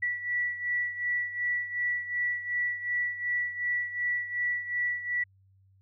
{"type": "beating tone pair", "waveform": "sine", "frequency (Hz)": [1951, 1953.7], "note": ["B6", "B6"], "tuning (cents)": [-22, -19], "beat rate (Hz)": 2.7, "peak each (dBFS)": [-29, -34], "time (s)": [0.02, 5.24], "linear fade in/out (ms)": 10, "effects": ["added 96 Hz sine -59 dBFS peak until 5.81 s"]}